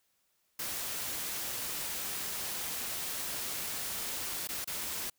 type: noise with dropouts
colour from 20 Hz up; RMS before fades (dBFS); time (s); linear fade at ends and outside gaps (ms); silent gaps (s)
white; -37; 0.59-5.1; 5; 4.474-4.488 / 4.645-4.674
effects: white hiss -75 dBFS RMS until 5.18 s